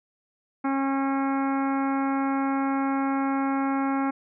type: harmonic tone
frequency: 272.2 Hz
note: C#4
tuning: 31 cents flat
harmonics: 1 / 2 / 3 / 4 / 5 / 6 / 7 / 8 / 9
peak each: -24 / -37 / -30 / -34 / -35 / -41 / -46 / -41 / -50 dBFS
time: 0.64-4.11 s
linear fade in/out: 10 ms
effects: none